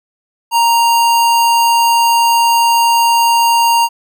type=tone; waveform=square; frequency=932.3 Hz; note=A#5; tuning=in tune; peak=-9 dBFS; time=0.51-3.89 s; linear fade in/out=50 ms; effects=none